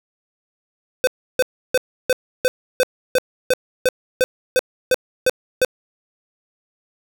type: tone bursts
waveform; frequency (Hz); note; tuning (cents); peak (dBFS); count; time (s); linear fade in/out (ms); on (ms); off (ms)
square; 510; C5; -44; -13; 14; 1.04-5.648; 0; 32; 320
effects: none